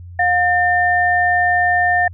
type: tone pair together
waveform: sine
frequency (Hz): 714.3 / 1800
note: F5 / A6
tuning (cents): +39 / +39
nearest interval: octave + major third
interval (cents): 1600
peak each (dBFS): -15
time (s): 0.19-2.08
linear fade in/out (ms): 5
effects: added 88 Hz sine -32 dBFS peak until 2.13 s